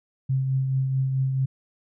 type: tone with tremolo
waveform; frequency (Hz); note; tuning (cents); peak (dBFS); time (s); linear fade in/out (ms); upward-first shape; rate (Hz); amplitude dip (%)
sine; 132.9; C3; +27; -19; 0.29-1.46; 10; triangle; 4.6; 40
effects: none